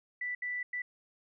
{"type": "tone bursts at uneven times", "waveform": "sine", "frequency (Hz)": 1975.5, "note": "B6", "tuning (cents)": 0, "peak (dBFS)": -33, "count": 3, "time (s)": [[0.21, 0.35], [0.42, 0.63], [0.73, 0.82]], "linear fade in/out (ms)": 5, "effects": []}